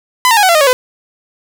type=tone with pitch steps; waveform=sawtooth; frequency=1007 / 912.8 / 827.4 / 750.1 / 679.9 / 616.3 / 558.7 / 506.4 Hz; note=B5 / A#5 / G#5 / F#5 / F5 / D#5 / C#5 / B4; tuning=+33 / -37 / -7 / +23 / -47 / -17 / +13 / +43 cents; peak=-3 dBFS; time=0.25-0.73 s; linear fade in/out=0 ms; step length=60 ms; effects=none